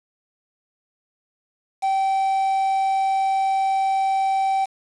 triangle tone with quantisation, 774 Hz, G5, 22 cents flat, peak -16 dBFS, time 1.82-4.66 s, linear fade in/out 20 ms, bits 6, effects resampled to 22050 Hz

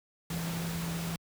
sine tone in noise, 167.7 Hz, E3, 30 cents sharp, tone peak -33 dBFS, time 0.3-1.16 s, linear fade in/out 2 ms, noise pink, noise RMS -39 dBFS, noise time 0.3-1.16 s, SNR +3 dB, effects high-pass 60 Hz 12 dB/octave

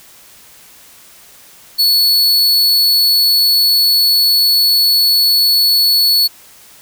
45% pulse tone, 4413 Hz, C#8, 9 cents flat, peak -8 dBFS, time 1.78-6.28 s, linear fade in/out 20 ms, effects white hiss -42 dBFS RMS until 6.81 s

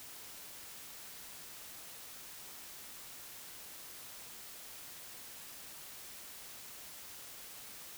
silence, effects white hiss -50 dBFS RMS until 7.97 s

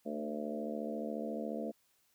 harmonic tone with a mistuned harmonic, 74.2 Hz, D2, 18 cents sharp, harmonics 3 / 4 / 5 / 6 / 7 / 8 / 9, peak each -40 / -44 / -50 / -45 / -43 / -47 / -44 dBFS, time 0.05-1.72 s, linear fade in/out 20 ms, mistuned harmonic 4, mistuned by +16 cents, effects white hiss -73 dBFS RMS until 2.14 s

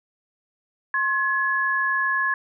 sine tone pair together, 1068.4 / 1696 Hz, C6 / G#6, +36 / +36 cents, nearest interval minor sixth, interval 800 cents, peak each -25 / -21 dBFS, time 0.94-2.34 s, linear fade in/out 2 ms, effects none

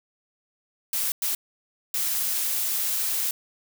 blue noise bursts at uneven times, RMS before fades -26 dBFS, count 3, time 0.93-1.12 / 1.22-1.35 / 1.94-3.31 s, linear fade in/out 2 ms, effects none

